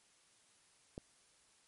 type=click; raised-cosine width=2 ms; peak=-30 dBFS; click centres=0.979 s; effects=white hiss -69 dBFS RMS until 1.67 s + MP3 48 kbps